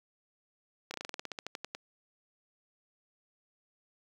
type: slowing click train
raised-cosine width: 0.2 ms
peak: -21 dBFS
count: 15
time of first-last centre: 0.91-1.749 s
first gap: 30 ms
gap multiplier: 1.1
effects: high-pass 80 Hz 12 dB/octave + 8-bit